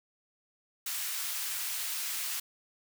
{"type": "high-pass noise", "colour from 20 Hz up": "white", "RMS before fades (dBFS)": -35, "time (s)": [0.86, 2.4], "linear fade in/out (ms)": 5, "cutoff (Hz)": 1300, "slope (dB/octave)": 12, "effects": []}